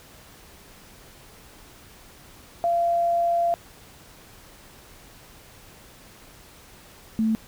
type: tone pair in turn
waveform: sine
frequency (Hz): 686 / 221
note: F5 / A3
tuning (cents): -31 / +8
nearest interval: octave + minor sixth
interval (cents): 1961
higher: first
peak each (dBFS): -19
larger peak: neither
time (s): 2.64-3.54 / 7.19-7.35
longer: first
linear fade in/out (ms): 0
effects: pink hiss -49 dBFS RMS until 7.47 s